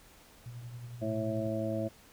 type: tone with tremolo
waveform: sine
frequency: 120.2 Hz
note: B2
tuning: 46 cents flat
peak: -39 dBFS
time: 0.46-1.47 s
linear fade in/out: 0 ms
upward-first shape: triangle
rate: 11 Hz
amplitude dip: 50%
type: harmonic tone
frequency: 109.6 Hz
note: A2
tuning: 6 cents flat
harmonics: 1 / 2 / 3 / 5 / 6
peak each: -37 / -37 / -37 / -37 / -37 dBFS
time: 1.01-1.89 s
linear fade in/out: 20 ms
effects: pink hiss -58 dBFS RMS until 2.12 s